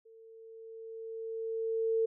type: tone with level ramp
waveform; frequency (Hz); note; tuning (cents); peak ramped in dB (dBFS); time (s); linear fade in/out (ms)
sine; 450; A4; +39; -54 to -25; 0.05-2.06; 10
effects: none